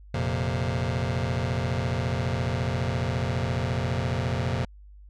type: chord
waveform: sawtooth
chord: F suspended fourth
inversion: none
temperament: just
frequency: 87.31 / 116.41 / 130.96 Hz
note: F2 / Bb2 / C3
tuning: 0 / -2 / +2 cents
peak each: -25 dBFS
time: 0.14-4.65 s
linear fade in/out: 5 ms
effects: added 50 Hz sine -45 dBFS peak until 5.09 s + low-pass 5000 Hz 12 dB/octave